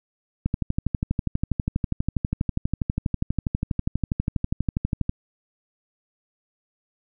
click train, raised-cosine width 5 ms, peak -10 dBFS, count 58, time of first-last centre 0.46-5.094 s, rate 12.3 Hz, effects none

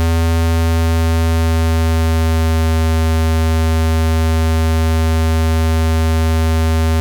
square tone with pitch glide, 82.5 to 80.71 Hz, E2 to E2, +2 to -36 cents, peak -12 dBFS, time 0-7 s, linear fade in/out 0 ms, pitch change -38 cents, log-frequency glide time 0.39-2.78 s, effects none

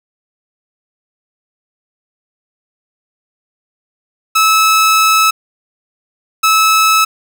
sawtooth tone pair in turn, 1300 / 1300 Hz, E6 / E6, -24 / -24 cents, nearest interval unison, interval 0 cents, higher neither, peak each -4 dBFS, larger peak neither, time 4.35-5.31 / 6.43-7.05 s, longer first, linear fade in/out 10 ms, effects none

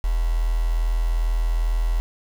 sine tone with quantisation, 41.2 Hz, E1, in tune, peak -18 dBFS, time 0.04-2 s, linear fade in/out 0 ms, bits 6, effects none

